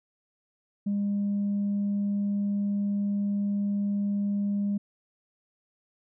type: tone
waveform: sine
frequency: 202.4 Hz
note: G#3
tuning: 44 cents flat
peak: -23 dBFS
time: 0.86-4.78 s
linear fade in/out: 10 ms
effects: tanh soft clip ceiling -22 dBFS